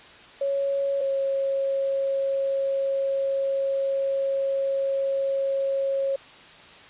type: tone pair in turn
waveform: sine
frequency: 554.4 / 545.8 Hz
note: C#5 / C#5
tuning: 0 / -27 cents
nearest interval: unison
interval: 27 cents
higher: first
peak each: -22 dBFS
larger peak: neither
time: 0.41-1.01 / 1.01-6.16 s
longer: second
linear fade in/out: 5 ms
effects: white hiss -47 dBFS RMS until 6.89 s + resampled to 8000 Hz